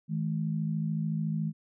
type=tone pair together; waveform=sine; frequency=160 / 213.8 Hz; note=D#3 / A3; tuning=+49 / -49 cents; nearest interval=perfect fourth; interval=502 cents; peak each=-29 / -33 dBFS; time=0.08-1.53 s; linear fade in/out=50 ms; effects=none